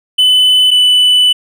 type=tone pair in turn; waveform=triangle; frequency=3010 / 2987 Hz; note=F#7 / F#7; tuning=+29 / +16 cents; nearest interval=unison; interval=13 cents; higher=first; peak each=-4 dBFS; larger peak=neither; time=0.18-0.71 / 0.71-1.33 s; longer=second; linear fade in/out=10 ms; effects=none